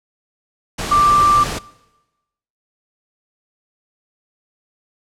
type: tone in noise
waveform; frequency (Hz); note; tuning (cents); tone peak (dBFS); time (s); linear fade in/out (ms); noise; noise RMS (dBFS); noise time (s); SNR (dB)
sine; 1178; D6; +5; -10; 0.91-1.44; 10; pink; -24; 0.78-1.59; +11
effects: noise-tail reverb RT60 1.0 s tail -20 dB re dry + low-pass 9000 Hz 12 dB/octave